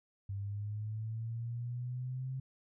sine linear sweep, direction up, 98 to 132.5 Hz, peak -36 dBFS, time 0.29-2.4 s, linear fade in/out 5 ms, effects none

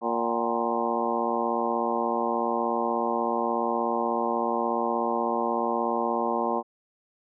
harmonic tone with a mistuned harmonic, 116.54 Hz, A#2, in tune, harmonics 2 / 3 / 4 / 5 / 6 / 7 / 8 / 9, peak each -32 / -32 / -32 / -32 / -32 / -32 / -32 / -32 dBFS, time 0.01-6.63 s, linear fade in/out 50 ms, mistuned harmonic 6, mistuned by +86 cents, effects none

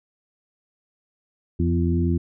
harmonic tone with a mistuned harmonic, 85.7 Hz, F2, 32 cents flat, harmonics 1 / 2 / 3 / 4, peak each -21 / -24 / -26 / -27 dBFS, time 1.59-2.18 s, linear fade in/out 10 ms, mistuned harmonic 3, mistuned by -26 cents, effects none

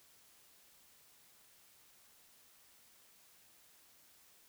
silence, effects white hiss -65 dBFS RMS until 4.48 s

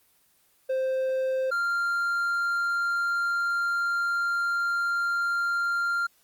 triangle tone pair in turn, 523.3 / 1391.4 Hz, C5 / F6, 0 / -7 cents, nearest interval octave + perfect fourth, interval 1693 cents, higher second, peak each -22 dBFS, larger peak neither, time 0.69-1.51 / 1.51-6.07 s, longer second, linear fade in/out 10 ms, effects white hiss -64 dBFS RMS until 6.23 s + Opus 24 kbps

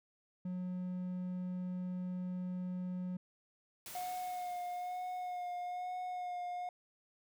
triangle tone, 181.6 Hz, F#3, 32 cents flat, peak -35 dBFS, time 0.45-3.17 s, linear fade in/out 5 ms
white noise with exponential decay, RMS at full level -47 dBFS, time 3.86-6.26 s, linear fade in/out 1 ms, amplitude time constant 520 ms
triangle tone with vibrato, 721 Hz, F#5, 45 cents flat, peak -36 dBFS, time 3.95-6.69 s, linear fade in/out 2 ms, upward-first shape sine, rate 1.1 Hz, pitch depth 21 cents each way
effects none

